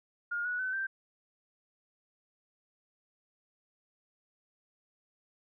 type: tone with pitch steps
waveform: sine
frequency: 1420 / 1467.5 / 1516.7 / 1567.4 Hz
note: F6 / F#6 / F#6 / G6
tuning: +28 / -15 / +42 / -1 cents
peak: -31 dBFS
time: 0.31-0.87 s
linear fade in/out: 10 ms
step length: 140 ms
effects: none